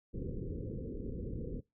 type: low-pass noise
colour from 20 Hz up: pink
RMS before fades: -40 dBFS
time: 0.13-1.61 s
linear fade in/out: 20 ms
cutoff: 510 Hz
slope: 96 dB/octave
effects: noise-tail reverb RT60 0.2 s tail -21 dB re dry